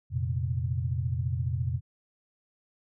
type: chord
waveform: sine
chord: F suspended fourth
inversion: none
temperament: just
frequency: 87.31 / 116.41 / 130.96 Hz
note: F2 / Bb2 / C3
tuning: 0 / -2 / +2 cents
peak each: -31 dBFS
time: 0.1-1.81 s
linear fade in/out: 50 ms
effects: none